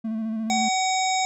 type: tone with vibrato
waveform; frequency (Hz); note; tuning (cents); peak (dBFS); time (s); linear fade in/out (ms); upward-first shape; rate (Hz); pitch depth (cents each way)
triangle; 221.4; A3; +11; -23; 0.04-0.69; 10; square; 14; 26
type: harmonic tone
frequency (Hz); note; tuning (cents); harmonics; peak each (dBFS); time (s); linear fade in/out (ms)
754; F#5; +32; 1 / 3 / 5 / 7 / 9 / 10; -22 / -29 / -31 / -34 / -32 / -34; 0.5-1.25; 0
effects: none